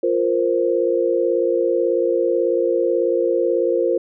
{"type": "chord", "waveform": "sine", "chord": "F suspended fourth", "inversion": "none", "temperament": "just", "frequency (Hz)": [349.2, 465.6, 523.8], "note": ["F4", "Bb4", "C5"], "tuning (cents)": [0, -2, 2], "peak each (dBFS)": -20, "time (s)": [0.03, 3.98], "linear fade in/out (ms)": 5, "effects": []}